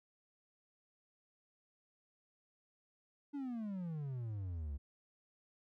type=exponential sweep; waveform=triangle; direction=down; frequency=293.7 to 67.3 Hz; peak=-37 dBFS; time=3.33-4.78 s; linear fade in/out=20 ms; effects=none